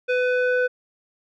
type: tone with low-pass filter sweep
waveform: square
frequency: 499.8 Hz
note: B4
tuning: 21 cents sharp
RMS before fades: -21 dBFS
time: 0.08-0.68 s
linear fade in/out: 20 ms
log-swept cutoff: 2400 to 1500 Hz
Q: 2.1
effects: none